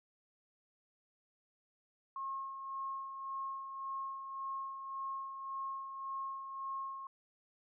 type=tone with tremolo; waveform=sine; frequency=1080 Hz; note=C#6; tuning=45 cents flat; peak=-37 dBFS; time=2.16-7.07 s; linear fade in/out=2 ms; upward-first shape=sine; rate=1.8 Hz; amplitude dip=50%; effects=none